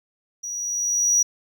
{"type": "tone with level ramp", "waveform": "triangle", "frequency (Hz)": 5800, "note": "F#8", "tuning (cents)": -35, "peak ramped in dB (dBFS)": [-28, -13], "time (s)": [0.43, 1.23], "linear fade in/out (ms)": 10, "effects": []}